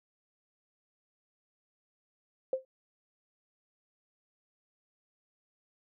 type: tone with exponential decay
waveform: sine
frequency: 523.3 Hz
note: C5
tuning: in tune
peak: -23 dBFS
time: 2.53-2.65 s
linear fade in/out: 2 ms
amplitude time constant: 24 ms
effects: none